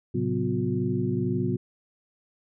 sine tone cluster, 111.9 / 134 / 185.4 / 250.4 / 359 Hz, A2 / C3 / F#3 / B3 / F4, +30 / +42 / +4 / +24 / +48 cents, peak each -30 dBFS, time 0.14-1.57 s, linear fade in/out 10 ms, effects none

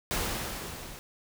pink noise with level ramp, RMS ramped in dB -29 to -45 dBFS, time 0.11-0.99 s, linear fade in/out 0 ms, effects none

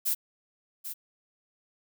violet noise with echo, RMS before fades -27 dBFS, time 0.05-0.15 s, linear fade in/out 20 ms, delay 790 ms, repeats 1, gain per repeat -10 dB, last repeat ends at 0.94 s, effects none

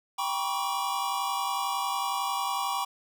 square tone cluster, 789 / 967 / 1098 / 1149 Hz, G5 / B5 / C#6 / D6, +11 / -37 / -17 / -38 cents, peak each -34 / -33 / -35 / -35 dBFS, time 0.18-2.85 s, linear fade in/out 10 ms, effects none

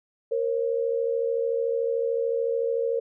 sine tone pair together, 466.2 / 539.8 Hz, A#4 / C#5, 0 / -46 cents, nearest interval minor third, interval 254 cents, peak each -24 / -28 dBFS, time 0.31-3 s, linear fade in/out 10 ms, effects none

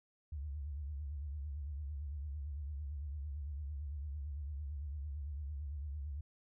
sine tone with vibrato, 72.3 Hz, D2, 27 cents flat, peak -39 dBFS, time 0.32-6.21 s, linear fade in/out 5 ms, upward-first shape triangle, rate 8.9 Hz, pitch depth 150 cents each way, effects none

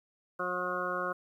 harmonic tone, 180.3 Hz, F#3, 45 cents flat, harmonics 1 / 2 / 3 / 4 / 6 / 7 / 8, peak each -45 / -40 / -37 / -43 / -37 / -37 / -37 dBFS, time 0.39-1.13 s, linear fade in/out 10 ms, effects 11-bit

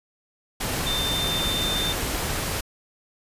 sine tone in noise, 3587 Hz, A7, 33 cents sharp, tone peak -25 dBFS, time 0.86-1.93 s, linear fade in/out 10 ms, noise pink, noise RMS -27 dBFS, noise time 0.6-2.61 s, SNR -1 dB, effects resampled to 32000 Hz

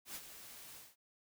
white noise with ADSR envelope, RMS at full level -44 dBFS, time 0.05-0.96 s, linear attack 100 ms, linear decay 46 ms, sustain -9 dB, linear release 190 ms, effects none

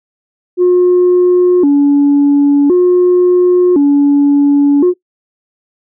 sine tone with vibrato, 320 Hz, D#4, 49 cents sharp, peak -3 dBFS, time 0.57-4.94 s, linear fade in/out 50 ms, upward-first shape square, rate 0.47 Hz, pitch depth 200 cents each way, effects noise-tail reverb RT60 0.1 s tail -19 dB re dry + tanh soft clip ceiling -3 dBFS

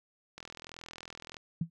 click train, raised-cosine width 0.2 ms, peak -27 dBFS, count 42, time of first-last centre 0.38-1.368 s, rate 41.5 Hz
sine tone with exponential decay, 166.1 Hz, E3, 13 cents sharp, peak -25 dBFS, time 1.61-1.7 s, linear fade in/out 5 ms, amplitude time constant 18 ms
effects none

